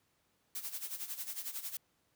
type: noise with tremolo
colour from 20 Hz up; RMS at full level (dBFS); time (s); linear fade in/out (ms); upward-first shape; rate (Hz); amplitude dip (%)
blue; -39; 0.55-1.77; 2; sine; 11; 75
effects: pink hiss -75 dBFS RMS until 2.15 s + high-pass 80 Hz 12 dB/octave